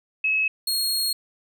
sine / sawtooth tone pair in turn, 2576 / 4283 Hz, E7 / C8, -41 / +40 cents, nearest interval major sixth, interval 881 cents, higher second, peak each -19 / -19 dBFS, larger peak neither, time 0.24-0.48 / 0.67-1.13 s, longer second, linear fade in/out 5 ms, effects none

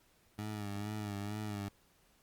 20% pulse tone with vibrato, 103.83 Hz, G#2, in tune, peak -33 dBFS, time 0.38-1.69 s, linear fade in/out 10 ms, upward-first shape sine, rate 2.2 Hz, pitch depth 55 cents each way, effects pink hiss -69 dBFS RMS until 2.22 s + Opus 48 kbps

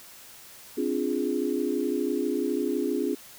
sine chord, D half-diminished seventh, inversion third, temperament equal, 261.6 / 293.7 / 349.2 / 415.3 Hz, C4 / D4 / F4 / Ab4, 0 / 0 / 0 / 0 cents, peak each -30 dBFS, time 0.77-3.15 s, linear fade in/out 10 ms, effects white hiss -48 dBFS RMS until 3.38 s

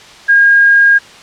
sine tone, 1624 Hz, G#6, 39 cents flat, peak -4 dBFS, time 0.28-0.99 s, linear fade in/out 20 ms, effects white hiss -36 dBFS RMS until 1.22 s + low-pass 5000 Hz 12 dB/octave

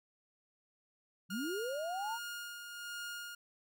sine linear sweep, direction up, 164.81 to 952 Hz, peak -36 dBFS, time 1.29-2.19 s, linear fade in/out 50 ms
sawtooth tone with tremolo, 1421 Hz, F6, 30 cents sharp, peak -37 dBFS, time 1.3-3.35 s, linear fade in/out 5 ms, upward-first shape sine, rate 1.3 Hz, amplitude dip 45%
effects none

